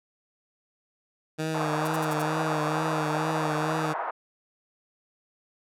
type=tone with vibrato; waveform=15% pulse; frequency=155.56 Hz; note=D#3; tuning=in tune; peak=-21 dBFS; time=1.38-3.94 s; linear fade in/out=20 ms; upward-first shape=triangle; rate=2.2 Hz; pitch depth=44 cents each way
type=band-pass noise; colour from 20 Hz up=pink; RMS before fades=-31 dBFS; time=1.54-4.11 s; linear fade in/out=10 ms; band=680 to 1300 Hz; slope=24 dB/octave
type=noise bursts; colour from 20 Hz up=violet; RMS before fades=-33 dBFS; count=5; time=1.85-2.221 s; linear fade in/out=5 ms; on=27 ms; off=59 ms
effects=low-pass 11000 Hz 12 dB/octave